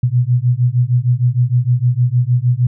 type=beating tone pair; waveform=sine; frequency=120.1 / 126.6 Hz; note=B2 / B2; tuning=-48 / +43 cents; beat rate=6.5 Hz; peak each=-14 dBFS; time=0.03-2.67 s; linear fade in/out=5 ms; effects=none